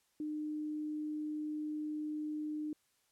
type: tone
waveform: sine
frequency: 303.6 Hz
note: D#4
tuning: 42 cents flat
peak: -36 dBFS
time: 0.2-2.73 s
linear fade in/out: 2 ms
effects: white hiss -75 dBFS RMS until 3.11 s + low-pass 12000 Hz 12 dB/octave